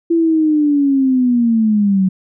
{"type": "linear sweep", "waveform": "sine", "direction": "down", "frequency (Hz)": [337.7, 185], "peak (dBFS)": -10, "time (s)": [0.1, 2.09], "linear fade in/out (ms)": 10, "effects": []}